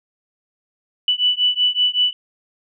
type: beating tone pair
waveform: sine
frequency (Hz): 2968 / 2973.3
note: F#7 / F#7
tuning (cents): +5 / +8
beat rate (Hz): 5.3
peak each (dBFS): -18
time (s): 1.08-2.13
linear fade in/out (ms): 2
effects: none

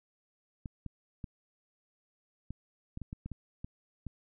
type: clicks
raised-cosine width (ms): 5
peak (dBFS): -27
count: 11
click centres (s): 0.658 / 0.863 / 1.242 / 2.506 / 2.974 / 3.017 / 3.129 / 3.26 / 3.317 / 3.645 / 4.067
effects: none

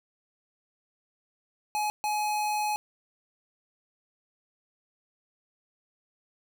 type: tone bursts at uneven times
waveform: square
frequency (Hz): 843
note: G#5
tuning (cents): +26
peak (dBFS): -27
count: 2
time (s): 1.75-1.9 / 2.04-2.76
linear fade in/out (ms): 0
effects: none

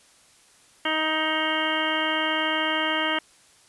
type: harmonic tone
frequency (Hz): 313.6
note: D#4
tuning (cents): +14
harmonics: 1 / 2 / 3 / 4 / 5 / 6 / 7 / 9 / 10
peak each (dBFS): -31 / -31 / -31 / -31 / -31 / -31 / -31 / -31 / -31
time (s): 0.85-3.19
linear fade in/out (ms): 5
effects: white hiss -56 dBFS RMS until 3.68 s + resampled to 24000 Hz

